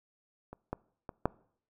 clicks, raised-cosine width 1 ms, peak -30 / -20 / -26 / -12 dBFS, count 4, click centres 0.53 / 0.73 / 1.092 / 1.256 s, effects noise-tail reverb RT60 0.6 s tail -23 dB re dry

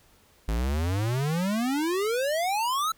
square exponential sweep, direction up, 52 to 1346 Hz, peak -25 dBFS, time 0.48-2.92 s, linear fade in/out 5 ms, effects pink hiss -60 dBFS RMS until 2.97 s

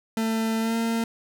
40% pulse tone with pitch glide, 223.3 to 228.3 Hz, A3 to A#3, +26 to -36 cents, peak -22 dBFS, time 0.17-1.04 s, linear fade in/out 2 ms, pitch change +38 cents, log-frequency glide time 0.6-0.75 s, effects none

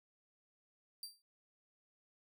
sawtooth tone with exponential decay, 4699 Hz, D8, in tune, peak -38 dBFS, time 1.03-1.22 s, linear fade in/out 2 ms, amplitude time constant 40 ms, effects none

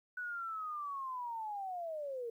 sine linear sweep, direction down, 1489 to 452.7 Hz, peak -38 dBFS, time 0.17-2.3 s, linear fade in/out 5 ms, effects 12-bit

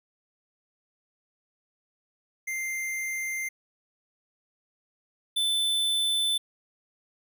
square tone pair in turn, 2093 / 3520 Hz, C7 / A7, 0 / 0 cents, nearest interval major sixth, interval 900 cents, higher second, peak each -30 / -24 dBFS, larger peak second, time 2.47-3.49 / 5.36-6.38 s, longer neither, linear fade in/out 10 ms, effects none

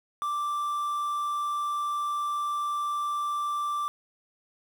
triangle tone with quantisation, 1174.7 Hz, D6, in tune, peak -25 dBFS, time 0.22-3.88 s, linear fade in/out 0 ms, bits 8, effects none

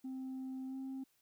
sine tone with pitch glide, 261.6 to 265.6 Hz, C4 to C4, 0 to +26 cents, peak -38 dBFS, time 0.04-1.04 s, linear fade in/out 10 ms, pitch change +26 cents, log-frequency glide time 0.67-0.76 s, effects tanh soft clip ceiling -39 dBFS + white hiss -75 dBFS RMS until 1.21 s

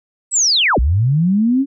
sine linear two-way sweep, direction down then up, 8150 to 53.4 to 282.4 Hz, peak -11 dBFS, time 0.31-1.66 s, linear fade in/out 50 ms, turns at 0.79 s, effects none

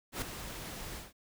pink noise with ADSR envelope, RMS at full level -34 dBFS, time 0.12-1.13 s, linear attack 99 ms, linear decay 4 ms, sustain -9 dB, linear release 170 ms, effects none

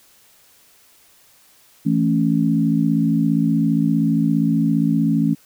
sine chord, A major, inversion second, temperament equal, 164.81 / 220 / 277.2 Hz, E3 / A3 / C#4, 0 / 0 / 0 cents, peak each -19 dBFS, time 1.85-5.35 s, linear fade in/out 20 ms, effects white hiss -53 dBFS RMS until 5.45 s

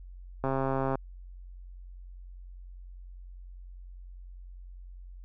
click train, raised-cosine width 1 ms, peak -16 dBFS, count 70, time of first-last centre 0.44-0.955 s, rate 134 Hz, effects added 45 Hz sine -43 dBFS peak until 5.24 s

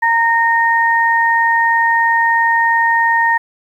sine tone pair together, 923 / 1846 Hz, A#5 / A#6, -17 / -17 cents, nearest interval octave, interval 1200 cents, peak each -13 dBFS, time 0.02-3.38 s, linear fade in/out 10 ms, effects 8-bit

